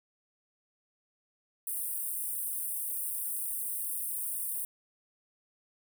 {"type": "high-pass noise", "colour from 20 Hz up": "pink", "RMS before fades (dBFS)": -35, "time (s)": [1.67, 4.65], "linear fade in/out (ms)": 2, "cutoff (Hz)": 8700, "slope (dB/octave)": 96, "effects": []}